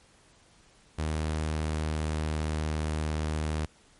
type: tone with pitch glide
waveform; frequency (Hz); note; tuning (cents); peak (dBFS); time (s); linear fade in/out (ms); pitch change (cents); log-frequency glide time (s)
sawtooth; 77.78 to 77.24; D#2 to D#2; 0 to -12; -24; 0.98-3.66; 10; -12; 1.24-2.68
effects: pink hiss -60 dBFS RMS until 3.99 s + MP3 48 kbps